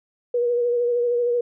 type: tone with vibrato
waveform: sine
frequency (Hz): 481.3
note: B4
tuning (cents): -45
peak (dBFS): -18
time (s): 0.34-1.41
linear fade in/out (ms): 5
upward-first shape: sine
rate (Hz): 13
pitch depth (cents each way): 27
effects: none